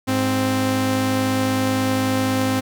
sawtooth tone pair together, 103.83 / 261.6 Hz, G#2 / C4, 0 / 0 cents, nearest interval octave + major third, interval 1600 cents, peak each -20 / -15 dBFS, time 0.07-2.61 s, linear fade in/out 20 ms, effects none

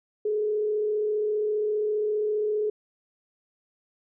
sine tone with frequency modulation, 423.8 Hz, G#4, 35 cents sharp, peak -23 dBFS, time 0.25-2.7 s, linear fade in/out 5 ms, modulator 35 Hz, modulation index 0.3, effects none

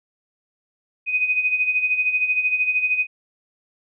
sine tone with tremolo, 2500 Hz, D#7, 8 cents sharp, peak -15 dBFS, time 1.06-3.07 s, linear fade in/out 50 ms, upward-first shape sine, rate 13 Hz, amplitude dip 65%, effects none

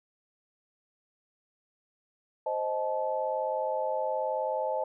sine chord, A diminished, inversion first, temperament equal with one note detuned, 523.3 / 622.3 / 867.4 Hz, C5 / Eb5 / A5, 0 / 0 / -25 cents, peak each -32 dBFS, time 2.46-4.84 s, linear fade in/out 5 ms, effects none

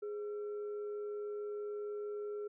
sine tone with frequency modulation, 415.3 Hz, G#4, in tune, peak -38 dBFS, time 0.02-2.48 s, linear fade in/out 10 ms, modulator 937 Hz, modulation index 0.22, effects none

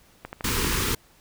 click train, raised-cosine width 0.5 ms, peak -19 dBFS, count 9, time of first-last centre 0.25-0.885 s, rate 12.6 Hz
pink band-stop noise, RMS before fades -25 dBFS, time 0.44-0.95 s, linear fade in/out 5 ms, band 490 to 890 Hz, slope 96 dB/octave
effects pink hiss -57 dBFS RMS until 1.2 s

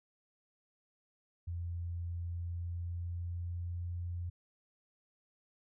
sine tone with pitch glide, 86 to 87.3 Hz, F2 to F2, -26 to 0 cents, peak -36 dBFS, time 1.47-4.3 s, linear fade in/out 10 ms, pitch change +26 cents, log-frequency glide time 2.22-3.94 s, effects none

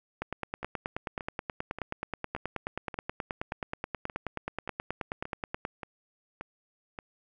two click trains, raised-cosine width 0.5 ms, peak -17 / -23 dBFS, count 52 / 12, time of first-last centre 0.22-5.651 / 0.63-6.988 s, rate 9.39 / 1.73 Hz, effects none

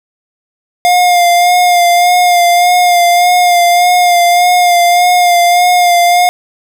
square tone with vibrato, 707 Hz, F5, 21 cents sharp, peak -6 dBFS, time 0.85-6.29 s, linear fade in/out 0 ms, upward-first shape sine, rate 1.7 Hz, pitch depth 27 cents each way, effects none

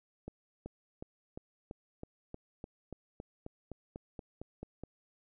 accelerating click train, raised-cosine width 2 ms, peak -29 dBFS, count 17, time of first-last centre 0.28-4.836 s, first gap 380 ms, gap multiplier 0.96, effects none

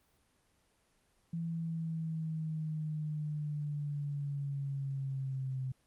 sine linear sweep, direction down, 167.3 to 130 Hz, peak -34 dBFS, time 1.33-5.72 s, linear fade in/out 5 ms, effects pink hiss -72 dBFS RMS until 5.86 s + Opus 24 kbps

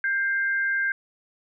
sine tone pair together, 1586.3 / 2095 Hz, G6 / C7, +20 / +2 cents, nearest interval perfect fourth, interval 482 cents, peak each -22 / -32 dBFS, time 0.04-0.92 s, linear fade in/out 2 ms, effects none

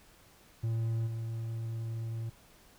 triangle tone with level steps, 113.7 Hz, A#2, 43 cents flat, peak -27 / -32 dBFS, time 0.63-2.3 s, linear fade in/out 10 ms, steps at 1.06 s, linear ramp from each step 20 ms, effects pink hiss -60 dBFS RMS until 2.78 s

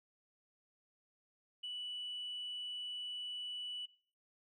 sine tone, 2960 Hz, F#7, in tune, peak -39 dBFS, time 1.63-3.86 s, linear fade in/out 10 ms, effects noise-tail reverb RT60 0.4 s tail -18 dB re dry + tanh soft clip ceiling -37 dBFS

